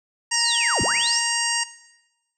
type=harmonic tone; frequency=935 Hz; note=A#5; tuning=5 cents sharp; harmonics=1 / 2 / 3 / 5 / 6 / 7 / 8 / 9; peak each=-30 / -27 / -29 / -30 / -29 / -32 / -33 / -27 dBFS; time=0.31-1.64 s; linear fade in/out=10 ms
type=linear two-way sweep; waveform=sine; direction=down then up; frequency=5920 to 46.25 to 5920 Hz; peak=-22 dBFS; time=0.34-1.19 s; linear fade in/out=0 ms; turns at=0.82 s
effects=noise-tail reverb RT60 1.0 s tail -17 dB re dry